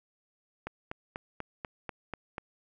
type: click train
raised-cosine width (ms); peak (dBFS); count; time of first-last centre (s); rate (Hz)
0.5; -21; 8; 0.67-2.381; 4.09
effects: none